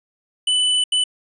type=tone bursts at uneven times; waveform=square; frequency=2991 Hz; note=F#7; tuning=18 cents sharp; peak=-16 dBFS; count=2; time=0.47-0.84 / 0.92-1.04 s; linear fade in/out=5 ms; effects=resampled to 24000 Hz